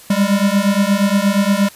square beating tone pair, 196 / 204.5 Hz, G3 / G#3, 0 / -26 cents, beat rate 8.5 Hz, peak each -16 / -16 dBFS, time 0.1-1.69 s, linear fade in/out 5 ms, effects white hiss -41 dBFS RMS until 1.75 s + resampled to 32000 Hz

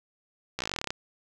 slowing click train, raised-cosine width 0.2 ms, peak -13 dBFS, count 15, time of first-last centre 0.59-0.905 s, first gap 15 ms, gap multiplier 1.06, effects none

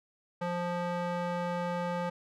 square tone with band-pass filter, 175.3 Hz, F3, 7 cents sharp, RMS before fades -33 dBFS, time 0.41-2.1 s, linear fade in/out 10 ms, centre 800 Hz, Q 0.86, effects none

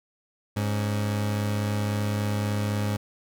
30% pulse tone pair together, 103.8 / 277.4 Hz, G#2 / C#4, 0 / +1 cents, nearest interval octave + perfect fourth, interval 1701 cents, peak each -22 / -34 dBFS, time 0.56-2.97 s, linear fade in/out 10 ms, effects none

